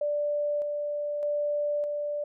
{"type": "tone with tremolo", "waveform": "sine", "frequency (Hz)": 587.3, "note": "D5", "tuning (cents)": 0, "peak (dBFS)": -25, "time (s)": [0.01, 2.24], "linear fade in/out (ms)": 5, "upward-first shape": "square", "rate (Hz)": 0.82, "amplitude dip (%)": 30, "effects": []}